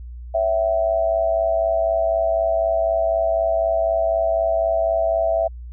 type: tone with amplitude modulation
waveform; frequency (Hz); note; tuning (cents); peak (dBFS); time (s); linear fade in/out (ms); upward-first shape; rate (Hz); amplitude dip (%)
sine; 660; E5; +2; -13; 0.34-5.48; 10; sine; 104; 75
effects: added 60 Hz sine -32 dBFS peak until 5.72 s